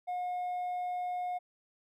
triangle tone with hard clipping, 720 Hz, F#5, 47 cents flat, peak -31 dBFS, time 0.07-1.39 s, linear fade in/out 20 ms, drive 1 dB, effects MP3 96 kbps

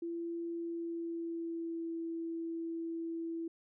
sine tone with pitch glide, 337.9 to 331.1 Hz, E4 to E4, +43 to +8 cents, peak -36 dBFS, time 0.02-3.48 s, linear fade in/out 5 ms, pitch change -35 cents, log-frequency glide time 0.51-1.94 s, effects none

